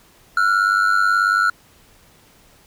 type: ring-modulated tone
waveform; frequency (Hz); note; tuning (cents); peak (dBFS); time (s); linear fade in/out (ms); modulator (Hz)
triangle; 1396.9; F6; 0; -9; 0.37-1.5; 2; 49.2
effects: pink hiss -52 dBFS RMS until 2.66 s